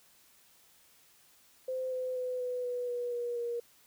sine tone with pitch steps, 516 / 509.8 / 503.6 / 497.6 / 491.6 / 485.6 / 479.8 / 474 Hz, C5 / C5 / B4 / B4 / B4 / B4 / A#4 / A#4, -24 / -45 / +34 / +13 / -8 / -29 / +50 / +29 cents, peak -32 dBFS, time 1.68-3.6 s, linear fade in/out 5 ms, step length 240 ms, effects white hiss -63 dBFS RMS until 3.86 s

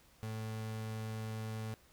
35% pulse tone, 110 Hz, A2, in tune, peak -37 dBFS, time 0.23-1.74 s, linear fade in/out 0 ms, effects added 60 Hz sine -70 dBFS peak until 1.92 s + pink hiss -65 dBFS RMS until 1.92 s

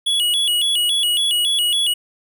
square tone with vibrato, 3136 Hz, G7, in tune, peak -16 dBFS, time 0.06-1.94 s, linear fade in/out 10 ms, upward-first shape square, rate 3.6 Hz, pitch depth 130 cents each way, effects none

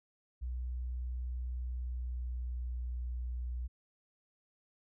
sine tone with pitch glide, 61.8 to 61.05 Hz, B1 to B1, +2 to -19 cents, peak -35 dBFS, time 0.41-3.68 s, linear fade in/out 20 ms, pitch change -21 cents, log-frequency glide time 1.63-2.79 s, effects none

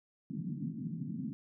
pink band-pass noise, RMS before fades -39 dBFS, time 0.3-1.33 s, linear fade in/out 0 ms, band 140 to 260 Hz, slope 48 dB/octave, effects none

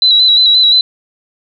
sine tone with vibrato, 3958 Hz, B7, 3 cents sharp, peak -5 dBFS, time 0.02-0.81 s, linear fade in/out 2 ms, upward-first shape square, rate 5.7 Hz, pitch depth 32 cents each way, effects none

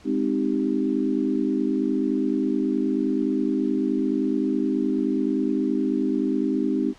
sine chord, Ab major seventh, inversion none, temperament equal, 207.7 / 261.6 / 311.1 / 392 Hz, Ab3 / C4 / Eb4 / G4, 0 / 0 / 0 / 0 cents, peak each -28 / -24 / -25 / -29 dBFS, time 0.04-6.94 s, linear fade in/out 50 ms, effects pink hiss -52 dBFS RMS until 6.98 s + low-pass 6000 Hz 12 dB/octave

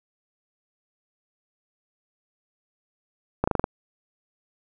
slowing click train, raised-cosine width 1 ms, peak -7 dBFS, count 6, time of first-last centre 3.44-3.641 s, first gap 35 ms, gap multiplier 1.07, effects none

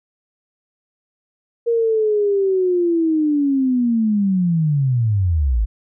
sine linear sweep, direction down, 471.5 to 48.66 Hz, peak -14 dBFS, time 1.66-5.66 s, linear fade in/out 20 ms, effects none

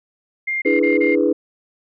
sine tone bursts, 2113 Hz, C7, 16 cents sharp, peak -19 dBFS, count 4, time 0.47-1.154 s, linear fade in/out 10 ms, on 150 ms, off 28 ms
sine chord, E dominant seventh, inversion third, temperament equal, 293.7 / 329.6 / 415.3 / 493.9 Hz, D4 / E4 / G#4 / B4, 0 / 0 / 0 / 0 cents, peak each -19 dBFS, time 0.65-1.33 s, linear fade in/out 10 ms
effects tanh soft clip ceiling -4 dBFS

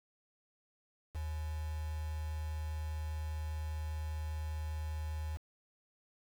sine tone with quantisation, 77.5 Hz, D#2, 6 cents flat, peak -36 dBFS, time 1.14-5.38 s, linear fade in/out 20 ms, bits 8, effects none

